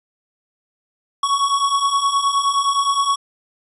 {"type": "beating tone pair", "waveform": "square", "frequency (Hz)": [1108.7, 1118.3], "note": ["C#6", "C#6"], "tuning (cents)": [0, 15], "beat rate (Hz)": 9.6, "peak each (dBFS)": [-22, -18], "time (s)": [1.23, 3.16], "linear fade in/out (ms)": 5, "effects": ["resampled to 24000 Hz"]}